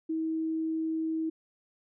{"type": "tone", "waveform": "sine", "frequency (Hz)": 320.6, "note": "E4", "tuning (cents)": -48, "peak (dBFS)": -28, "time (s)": [0.09, 1.3], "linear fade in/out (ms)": 10, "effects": []}